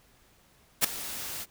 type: noise with ADSR envelope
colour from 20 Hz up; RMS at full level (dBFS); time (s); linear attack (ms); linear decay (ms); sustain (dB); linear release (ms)
white; -20; 0.81-1.46; 33; 5; -17; 40
effects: pink hiss -62 dBFS RMS until 1.5 s